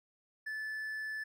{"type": "tone", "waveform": "triangle", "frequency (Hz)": 1742, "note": "A6", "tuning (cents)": -18, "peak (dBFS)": -35, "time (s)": [0.46, 1.24], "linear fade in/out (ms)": 10, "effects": []}